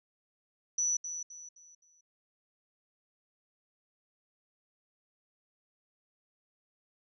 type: tone with echo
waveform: sine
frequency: 5930 Hz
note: F#8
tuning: 3 cents sharp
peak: -27 dBFS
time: 0.78-0.97 s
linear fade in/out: 5 ms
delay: 260 ms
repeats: 4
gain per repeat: -9 dB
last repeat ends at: 2.01 s
effects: none